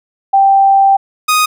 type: tone pair in turn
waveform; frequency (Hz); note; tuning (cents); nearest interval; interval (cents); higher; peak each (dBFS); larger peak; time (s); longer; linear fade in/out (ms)
sine / sawtooth; 784 / 1244.5; G5 / D#6; 0 / 0; minor sixth; 800; second; -5; neither; 0.33-0.97 / 1.28-1.46; first; 10
effects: none